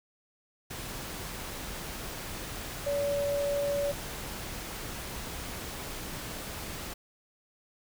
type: tone in noise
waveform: sine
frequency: 570 Hz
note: C#5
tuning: 48 cents sharp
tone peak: -27 dBFS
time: 2.86-3.92 s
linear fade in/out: 10 ms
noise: pink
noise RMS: -39 dBFS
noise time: 0.7-6.94 s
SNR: +9 dB
effects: none